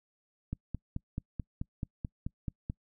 click train, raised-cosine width 5 ms, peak -22 dBFS, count 11, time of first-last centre 0.53-2.699 s, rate 4.61 Hz, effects noise-tail reverb RT60 0.1 s tail -26 dB re dry

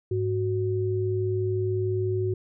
sine tone pair together, 103.83 / 370 Hz, G#2 / F#4, 0 / 0 cents, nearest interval octave + minor seventh, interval 2200 cents, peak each -26 / -26 dBFS, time 0.11-2.34 s, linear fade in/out 5 ms, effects none

